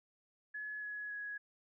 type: tone with pitch steps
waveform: sine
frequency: 1700 / 1685.3 / 1670.8 Hz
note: G#6 / G#6 / G#6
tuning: +40 / +25 / +10 cents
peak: -40 dBFS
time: 0.54-1.38 s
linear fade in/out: 10 ms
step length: 280 ms
effects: none